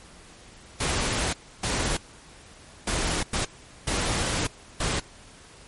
pink noise bursts at uneven times, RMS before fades -26 dBFS, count 6, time 0.8-1.33 / 1.63-1.97 / 2.87-3.23 / 3.33-3.45 / 3.87-4.47 / 4.8-5 s, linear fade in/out 5 ms, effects pink hiss -49 dBFS RMS until 5.67 s + MP3 48 kbps

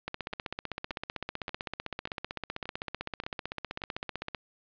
two click trains, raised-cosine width 0.3 ms, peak -24 / -18 dBFS, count 7 / 68, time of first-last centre 0.33-3.818 / 0.08-4.348 s, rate 1.72 / 15.7 Hz, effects resampled to 11025 Hz + 10-bit

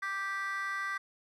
triangle chord, G major, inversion second, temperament just, 1176 / 1568 / 1960 Hz, D6 / G6 / B6, +2 / 0 / -14 cents, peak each -34 dBFS, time 0.02-0.98 s, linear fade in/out 10 ms, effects tanh soft clip ceiling -27 dBFS

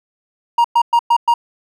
triangle tone bursts, 942 Hz, A#5, 18 cents sharp, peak -7 dBFS, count 5, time 0.58-1.34 s, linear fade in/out 5 ms, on 64 ms, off 110 ms, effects none

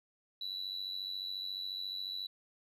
sine tone with amplitude modulation, 3951 Hz, B7, in tune, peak -32 dBFS, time 0.41-2.27 s, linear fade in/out 5 ms, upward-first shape sine, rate 94.2 Hz, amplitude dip 85%, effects tanh soft clip ceiling -33 dBFS

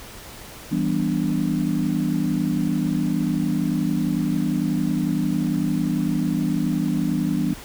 sine chord, E minor seventh, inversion none, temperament equal, 164.81 / 196 / 246.9 / 293.7 Hz, E3 / G3 / B3 / D4, 0 / 0 / 0 / 0 cents, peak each -25 dBFS, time 0.71-7.54 s, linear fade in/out 10 ms, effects pink hiss -40 dBFS RMS until 7.64 s

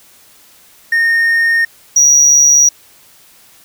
triangle tone pair in turn, 1839 / 5778 Hz, A#6 / F#8, -24 / -42 cents, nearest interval octave + minor sixth, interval 1982 cents, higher second, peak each -7 / -3 dBFS, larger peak second, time 0.92-1.65 / 1.96-2.69 s, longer neither, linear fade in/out 5 ms, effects tanh soft clip ceiling 0 dBFS + white hiss -45 dBFS RMS until 3.64 s

